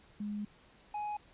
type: tone pair in turn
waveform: sine / triangle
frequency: 207.7 / 836.1 Hz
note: G#3 / G#5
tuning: 0 / +11 cents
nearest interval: 2 octaves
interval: 2411 cents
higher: second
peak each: -35 / -33 dBFS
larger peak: second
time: 0.2-0.45 / 0.94-1.17 s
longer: first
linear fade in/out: 5 ms
effects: pink hiss -62 dBFS RMS until 1.33 s + resampled to 8000 Hz